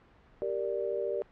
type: chord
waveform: sine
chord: G minor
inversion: none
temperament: equal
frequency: 392 / 466.2 / 587.3 Hz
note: G4 / Bb4 / D5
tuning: 0 / 0 / 0 cents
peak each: -34 dBFS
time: 0.42-1.22 s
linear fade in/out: 0 ms
effects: pink hiss -60 dBFS RMS until 1.31 s + low-pass 2000 Hz 12 dB/octave